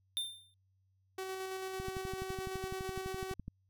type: tone with exponential decay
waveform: square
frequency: 3594 Hz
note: A7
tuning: 36 cents sharp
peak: -31 dBFS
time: 0.17-0.54 s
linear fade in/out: 0 ms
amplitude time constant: 79 ms
type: tone with tremolo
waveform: sawtooth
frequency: 378.8 Hz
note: F#4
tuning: 41 cents sharp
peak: -34 dBFS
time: 1.18-3.34 s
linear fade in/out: 5 ms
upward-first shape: square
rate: 9 Hz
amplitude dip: 25%
type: click train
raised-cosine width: 5 ms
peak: -30 dBFS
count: 21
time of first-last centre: 1.8-3.481 s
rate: 11.9 Hz
effects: added 95 Hz sine -70 dBFS peak until 3.69 s